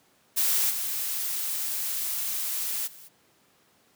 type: noise with level steps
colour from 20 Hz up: blue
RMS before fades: -24 / -30 / -48 dBFS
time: 0.36-3.09 s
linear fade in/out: 20 ms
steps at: 0.69 / 2.86 s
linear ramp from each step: 20 ms
effects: pink hiss -63 dBFS RMS until 3.95 s + high-pass 150 Hz 12 dB/octave